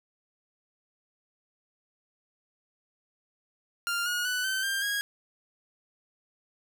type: tone with pitch steps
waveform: sawtooth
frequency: 1396.9 / 1442.8 / 1490.3 / 1539.3 / 1589.9 / 1642.1 Hz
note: F6 / F#6 / F#6 / G6 / G6 / G#6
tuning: 0 / -44 / +12 / -32 / +24 / -20 cents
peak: -24 dBFS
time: 3.87-5.01 s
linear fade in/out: 0 ms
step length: 190 ms
effects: none